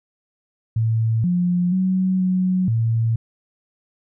sine tone with pitch steps, 112.6 / 177.4 / 186.9 / 184.7 / 113.9 Hz, A2 / F3 / F#3 / F#3 / A#2, +40 / +27 / +18 / -3 / -40 cents, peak -16 dBFS, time 0.76-3.16 s, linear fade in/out 5 ms, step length 480 ms, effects none

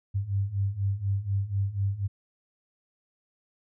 sine beating tone pair, 96.6 / 100.7 Hz, G2 / G2, -25 / +47 cents, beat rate 4.1 Hz, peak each -30 / -27 dBFS, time 0.14-2.08 s, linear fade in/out 20 ms, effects none

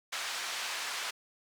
pink band-pass noise, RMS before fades -37 dBFS, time 0.12-1.11 s, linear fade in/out 10 ms, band 1200 to 6800 Hz, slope 12 dB/octave, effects none

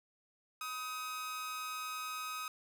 sawtooth tone with amplitude modulation, 1262 Hz, D#6, 24 cents sharp, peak -33 dBFS, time 0.61-2.48 s, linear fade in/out 2 ms, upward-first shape sine, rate 271 Hz, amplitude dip 50%, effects none

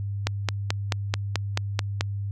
click train, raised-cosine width 0.2 ms, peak -6 dBFS, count 9, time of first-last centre 0.27-2.009 s, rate 4.6 Hz, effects added 100 Hz sine -27 dBFS peak until 2.31 s

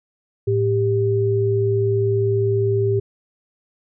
sine tone pair together, 110 / 395 Hz, A2 / G4, 0 / +13 cents, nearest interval octave + minor seventh, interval 2213 cents, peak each -19 / -18 dBFS, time 0.47-3 s, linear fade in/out 10 ms, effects none

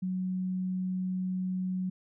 sine tone, 185 Hz, F#3, in tune, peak -29 dBFS, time 0.02-1.9 s, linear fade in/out 10 ms, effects none

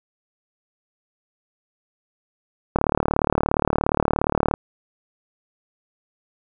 click train, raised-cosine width 1 ms, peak -4 dBFS, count 67, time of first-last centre 2.76-4.539 s, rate 37.1 Hz, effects none

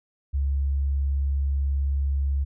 sine tone, 69.3 Hz, C#2, in tune, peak -21 dBFS, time 0.33-2.45 s, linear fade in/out 20 ms, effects none

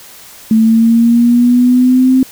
sine linear sweep, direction up, 220 to 261.6 Hz, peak -5 dBFS, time 0.51-2.23 s, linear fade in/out 2 ms, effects white hiss -36 dBFS RMS until 2.31 s

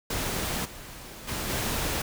pink noise with level steps, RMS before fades -30 / -43 / -32 / -29 dBFS, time 0.1-2.02 s, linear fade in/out 5 ms, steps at 0.64 / 1.27 / 1.48 s, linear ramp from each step 20 ms, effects none

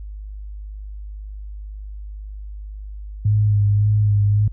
sine tone with vibrato, 103.83 Hz, G#2, in tune, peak -13 dBFS, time 3.25-4.48 s, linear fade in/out 5 ms, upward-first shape sine, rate 1.8 Hz, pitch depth 26 cents each way, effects added 51 Hz sine -30 dBFS peak until 4.52 s

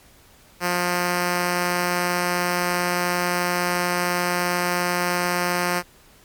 5% pulse tone, 177.1 Hz, F3, 24 cents sharp, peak -9 dBFS, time 0.6-5.83 s, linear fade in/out 50 ms, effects pink hiss -52 dBFS RMS until 6.24 s + MP3 96 kbps

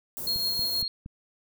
white band-stop noise, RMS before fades -35 dBFS, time 0.17-0.82 s, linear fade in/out 0 ms, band 590 to 12000 Hz, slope 12 dB/octave
sine tone with tremolo, 4261 Hz, C8, 31 cents sharp, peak -24 dBFS, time 0.27-0.88 s, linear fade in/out 2 ms, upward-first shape triangle, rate 6.3 Hz, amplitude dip 40%
click train, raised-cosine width 5 ms, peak -27 dBFS, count 4, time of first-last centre 0.36-1.061 s, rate 4.28 Hz
effects none

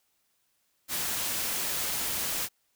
white noise, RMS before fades -31 dBFS, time 0.88-2.49 s, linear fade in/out 50 ms, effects white hiss -73 dBFS RMS until 2.75 s

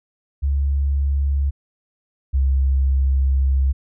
sine tone pair in turn, 69.8 / 67.09 Hz, C#2 / C2, +13 / +44 cents, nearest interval minor second, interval 69 cents, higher first, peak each -16 / -14 dBFS, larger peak second, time 0.42-1.51 / 2.33-3.73 s, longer second, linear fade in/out 20 ms, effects none

